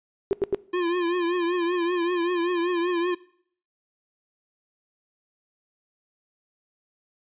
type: tone bursts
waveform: sine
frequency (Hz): 392.4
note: G4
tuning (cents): +2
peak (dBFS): -18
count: 3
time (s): 0.31-0.546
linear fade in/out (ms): 0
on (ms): 20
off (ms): 88
type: tone with vibrato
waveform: square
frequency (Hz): 349.2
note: F4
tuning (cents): 0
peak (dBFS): -23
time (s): 0.73-3.15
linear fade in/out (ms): 10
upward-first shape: triangle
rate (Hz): 5.2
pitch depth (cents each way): 81
effects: noise-tail reverb RT60 0.6 s tail -21 dB re dry + resampled to 8000 Hz